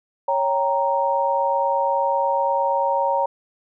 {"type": "chord", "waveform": "sine", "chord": "G diminished", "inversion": "second", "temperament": "equal", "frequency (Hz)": [554.4, 784, 932.3], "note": ["Db5", "G5", "Bb5"], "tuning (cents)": [0, 0, 0], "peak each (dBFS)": [-22, -26, -20], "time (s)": [0.28, 3.26], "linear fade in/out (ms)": 5, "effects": []}